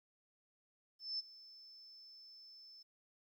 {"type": "tone with ADSR envelope", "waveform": "sine", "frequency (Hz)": 5274, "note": "E8", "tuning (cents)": 0, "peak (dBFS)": -36, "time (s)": [0.99, 2.83], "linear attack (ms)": 200, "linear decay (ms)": 22, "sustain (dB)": -19, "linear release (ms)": 11, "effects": ["13-bit"]}